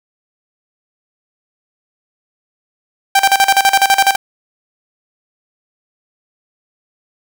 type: tone with tremolo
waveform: sawtooth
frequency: 784 Hz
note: G5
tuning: in tune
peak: -3 dBFS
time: 3.15-4.16 s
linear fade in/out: 5 ms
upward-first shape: square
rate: 12 Hz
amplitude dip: 80%
effects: none